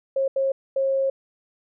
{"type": "tone bursts at uneven times", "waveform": "sine", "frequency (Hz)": 540, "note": "C#5", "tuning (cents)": -45, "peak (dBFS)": -19, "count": 3, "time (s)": [[0.16, 0.28], [0.36, 0.52], [0.76, 1.1]], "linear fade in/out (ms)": 5, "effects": []}